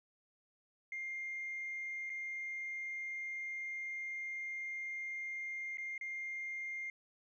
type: tone with dropouts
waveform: sine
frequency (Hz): 2112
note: C7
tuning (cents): +16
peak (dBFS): -38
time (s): 0.92-6.9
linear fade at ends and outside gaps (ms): 2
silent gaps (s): 2.096-2.1 / 5.772-5.782 / 5.979-6.011
effects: tanh soft clip ceiling -35 dBFS